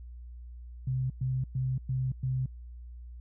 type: tone bursts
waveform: sine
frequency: 129.7 Hz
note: C3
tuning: 15 cents flat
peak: -27 dBFS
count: 5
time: 0.87-2.46 s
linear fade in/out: 5 ms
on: 230 ms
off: 110 ms
effects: added 60 Hz sine -42 dBFS peak until 3.2 s